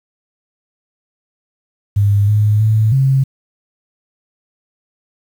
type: tone with pitch steps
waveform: sine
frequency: 101.5 / 105.4 / 109.1 / 134.4 Hz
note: G#2 / G#2 / A2 / C3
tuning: -39 / +26 / -14 / +47 cents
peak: -9 dBFS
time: 1.96-3.24 s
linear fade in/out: 10 ms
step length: 320 ms
effects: 7-bit